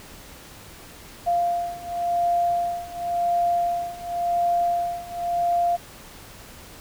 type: beating tone pair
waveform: sine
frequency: 695 / 695.92 Hz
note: F5 / F5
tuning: -9 / -6 cents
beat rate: 0.92 Hz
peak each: -25 / -23 dBFS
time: 1.26-5.77 s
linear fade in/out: 20 ms
effects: pink hiss -44 dBFS RMS until 6.8 s